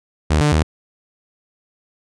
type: tone with pitch steps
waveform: sawtooth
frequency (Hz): 76.6 / 148.6 / 77.9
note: D#2 / D3 / D#2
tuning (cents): -27 / +21 / +3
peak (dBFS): -9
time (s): 0.3-0.63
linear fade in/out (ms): 10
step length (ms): 110
effects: resampled to 22050 Hz